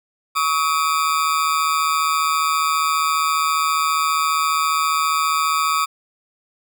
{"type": "ring-modulated tone", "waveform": "40% pulse", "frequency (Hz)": 1200, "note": "D6", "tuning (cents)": 37, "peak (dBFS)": -13, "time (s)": [0.35, 5.86], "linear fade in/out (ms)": 20, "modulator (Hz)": 77.4, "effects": []}